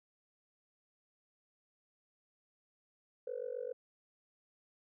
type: tone with amplitude modulation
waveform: sine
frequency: 495.1 Hz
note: B4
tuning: 4 cents sharp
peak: -33 dBFS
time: 3.27-3.73 s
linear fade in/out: 5 ms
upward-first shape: sine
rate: 47.7 Hz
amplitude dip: 100%
effects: tanh soft clip ceiling -30 dBFS

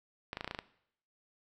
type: clicks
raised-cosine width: 0.3 ms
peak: -21 dBFS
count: 8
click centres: 0.331 / 0.371 / 0.409 / 0.445 / 0.477 / 0.511 / 0.548 / 0.589 s
effects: noise-tail reverb RT60 0.7 s tail -18 dB re dry

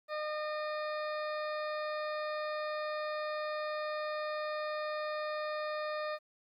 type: harmonic tone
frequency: 609 Hz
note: D#5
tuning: 37 cents flat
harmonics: 1 / 2 / 3 / 4 / 6 / 7 / 8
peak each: -36 / -40 / -44 / -50 / -53 / -53 / -55 dBFS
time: 0.08-6.19 s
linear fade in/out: 50 ms
effects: 12-bit

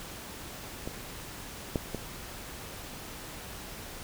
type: clicks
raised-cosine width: 2 ms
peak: -21 / -14 / -19 dBFS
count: 3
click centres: 0.875 / 1.758 / 1.947 s
effects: pink hiss -43 dBFS RMS until 4.03 s

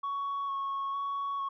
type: tone with vibrato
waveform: sine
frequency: 1108.7 Hz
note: C#6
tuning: in tune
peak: -29 dBFS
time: 0.03-1.49 s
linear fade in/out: 10 ms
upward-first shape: square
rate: 1.1 Hz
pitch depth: 13 cents each way
effects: tanh soft clip ceiling -29 dBFS

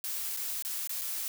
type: noise with dropouts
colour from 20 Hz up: blue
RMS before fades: -35 dBFS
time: 0.04-1.28 s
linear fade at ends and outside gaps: 1 ms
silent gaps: 0.365-0.371 / 0.624-0.649 / 0.874-0.894 / 1.013-1.017 s
effects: none

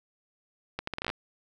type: accelerating click train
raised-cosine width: 0.3 ms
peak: -16 dBFS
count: 10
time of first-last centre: 0.79-1.101 s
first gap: 84 ms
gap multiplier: 0.75
effects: none

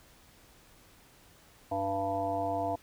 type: harmonic tone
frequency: 98 Hz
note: G2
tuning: in tune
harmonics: 1 / 3 / 5 / 7 / 9 / 10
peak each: -41 / -38 / -39 / -31 / -38 / -43 dBFS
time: 1.71-2.76 s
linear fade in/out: 10 ms
effects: pink hiss -59 dBFS RMS until 2.82 s

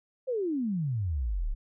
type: exponential sweep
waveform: sine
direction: down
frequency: 540 to 30.87 Hz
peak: -27 dBFS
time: 0.27-1.55 s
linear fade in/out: 20 ms
effects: none

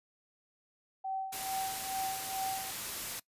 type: tone with tremolo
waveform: sine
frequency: 768 Hz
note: G5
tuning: 36 cents flat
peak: -32 dBFS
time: 1.04-2.71 s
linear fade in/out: 10 ms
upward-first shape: sine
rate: 2.3 Hz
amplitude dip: 75%
type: noise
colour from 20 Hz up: white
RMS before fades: -39 dBFS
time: 1.32-3.2 s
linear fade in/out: 10 ms
effects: noise-tail reverb RT60 0.1 s tail -21 dB re dry + resampled to 32000 Hz

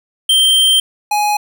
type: tone pair in turn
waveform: square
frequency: 3141 / 834.8 Hz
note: G7 / G#5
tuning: +3 / +9 cents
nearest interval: octave + major seventh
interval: 2294 cents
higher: first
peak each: -9 / -13 dBFS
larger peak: first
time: 0.29-0.8 / 1.11-1.37 s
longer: first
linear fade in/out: 5 ms
effects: none

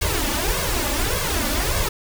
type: noise with flanger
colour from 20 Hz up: pink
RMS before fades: -22 dBFS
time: 0.01-1.89 s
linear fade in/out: 10 ms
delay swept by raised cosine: 1.8 to 3.5 ms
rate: 1.7 Hz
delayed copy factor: +0.9
effects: none

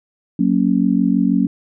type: chord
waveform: sine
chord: F# major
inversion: none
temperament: just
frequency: 185 / 231.2 / 277.5 Hz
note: F#3 / A#3 / C#4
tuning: 0 / -14 / +2 cents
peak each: -17 dBFS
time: 0.39-1.47 s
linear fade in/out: 5 ms
effects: none

